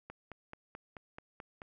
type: click train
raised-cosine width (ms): 0.5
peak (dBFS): -30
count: 8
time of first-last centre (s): 0.1-1.618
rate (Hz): 4.61
effects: none